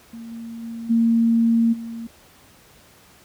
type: tone with level steps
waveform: sine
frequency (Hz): 229.9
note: A#3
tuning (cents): -24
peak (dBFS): -33 / -31 / -29 / -14 / -29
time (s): 0.13-2.07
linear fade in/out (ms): 5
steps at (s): 0.3 / 0.62 / 0.89 / 1.72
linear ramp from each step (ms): 20
effects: pink hiss -51 dBFS RMS until 3.24 s + high-pass 60 Hz 12 dB/octave